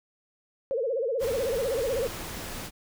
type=tone with vibrato; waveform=sine; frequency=498.1 Hz; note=B4; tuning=15 cents sharp; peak=-25 dBFS; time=0.71-2.07 s; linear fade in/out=0 ms; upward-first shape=sine; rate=16 Hz; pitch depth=200 cents each way
type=noise; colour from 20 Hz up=pink; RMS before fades=-37 dBFS; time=1.19-2.71 s; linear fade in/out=50 ms
effects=none